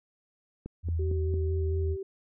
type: click train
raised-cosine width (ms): 3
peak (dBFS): -25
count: 4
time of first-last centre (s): 0.66-1.34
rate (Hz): 4.41
type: tone with vibrato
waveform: sine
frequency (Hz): 82.41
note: E2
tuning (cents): 0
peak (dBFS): -26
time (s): 0.83-1.97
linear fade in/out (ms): 50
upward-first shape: square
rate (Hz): 4.5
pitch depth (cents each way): 28
type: tone with pitch glide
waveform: sine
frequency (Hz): 381 to 386.8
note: G4 to G4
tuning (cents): -49 to -23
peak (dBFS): -33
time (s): 0.99-2.03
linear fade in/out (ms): 5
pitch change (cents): +26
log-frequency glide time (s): 1.25-1.88
effects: none